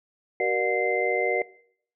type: tone cluster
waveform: sine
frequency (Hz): 379.2 / 474 / 598 / 722 / 2079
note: F#4 / A#4 / D5 / F#5 / C7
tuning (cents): +43 / +29 / +31 / -43 / -12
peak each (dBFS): -28 / -27 / -30 / -30 / -28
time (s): 0.4-1.42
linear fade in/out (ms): 2
effects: noise-tail reverb RT60 0.6 s tail -20 dB re dry

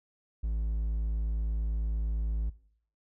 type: tone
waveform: triangle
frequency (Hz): 54.4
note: A1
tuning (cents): -19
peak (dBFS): -26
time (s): 0.43-2.5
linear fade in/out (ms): 10
effects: noise-tail reverb RT60 0.6 s tail -19 dB re dry

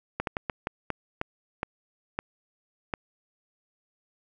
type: slowing click train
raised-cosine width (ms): 0.5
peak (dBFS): -13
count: 10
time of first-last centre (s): 0.2-2.938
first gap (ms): 72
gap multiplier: 1.34
effects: none

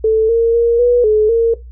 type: tone with pitch steps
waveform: sine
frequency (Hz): 440.4 / 460.7 / 467.7 / 485.7 / 428.2 / 460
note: A4 / A#4 / A#4 / B4 / A4 / A#4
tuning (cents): +2 / -20 / +6 / -29 / -47 / -23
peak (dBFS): -8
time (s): 0.04-1.54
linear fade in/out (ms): 5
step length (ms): 250
effects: noise-tail reverb RT60 0.2 s tail -17 dB re dry + added 60 Hz sine -31 dBFS peak until 1.71 s

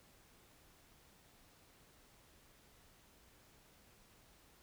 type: silence
effects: pink hiss -66 dBFS RMS until 4.62 s

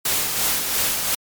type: noise with tremolo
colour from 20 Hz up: white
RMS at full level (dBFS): -20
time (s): 0.05-1.15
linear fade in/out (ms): 5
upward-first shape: sine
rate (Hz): 2.9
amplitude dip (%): 40
effects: MP3 96 kbps

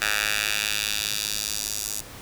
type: tone with high-pass filter sweep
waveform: 10% pulse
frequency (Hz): 104.9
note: G#2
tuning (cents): +18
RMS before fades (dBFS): -27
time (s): 0.01-2.01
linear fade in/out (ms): 10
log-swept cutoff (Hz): 1700 to 6900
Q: 1.3
effects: pink hiss -42 dBFS RMS until 2.21 s

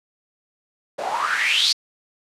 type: noise with band-pass filter sweep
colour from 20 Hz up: white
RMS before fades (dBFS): -21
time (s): 0.98-1.73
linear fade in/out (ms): 10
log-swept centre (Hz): 570 to 4700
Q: 6.9
effects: low-pass 10000 Hz 12 dB/octave

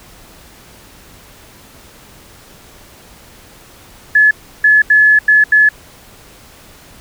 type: tone bursts at uneven times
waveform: sine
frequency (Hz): 1713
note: A6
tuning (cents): -47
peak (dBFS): -5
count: 5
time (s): 4.15-4.31 / 4.64-4.82 / 4.9-5.19 / 5.28-5.44 / 5.52-5.69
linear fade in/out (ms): 5
effects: pink hiss -41 dBFS RMS until 7 s

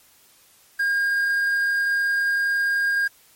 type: tone with quantisation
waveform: triangle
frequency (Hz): 1617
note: G#6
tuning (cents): -47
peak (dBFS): -17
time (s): 0.79-3.08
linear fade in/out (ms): 10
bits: 7
effects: white hiss -55 dBFS RMS until 3.35 s + MP3 64 kbps

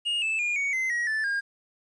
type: tone with pitch steps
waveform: triangle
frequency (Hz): 2850 / 2629 / 2424 / 2236 / 2062 / 1902.1 / 1754.4 / 1618.1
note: F7 / E7 / D#7 / C#7 / C7 / A#6 / A6 / G#6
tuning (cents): +34 / -5 / -46 / +14 / -26 / +34 / -6 / -46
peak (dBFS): -23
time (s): 0.05-1.41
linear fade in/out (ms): 20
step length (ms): 170
effects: resampled to 22050 Hz + 10-bit

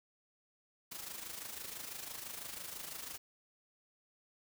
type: noise with amplitude modulation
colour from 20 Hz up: white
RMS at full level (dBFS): -43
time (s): 0.91-3.18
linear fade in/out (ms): 10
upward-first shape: sine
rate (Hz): 26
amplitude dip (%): 60
effects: none

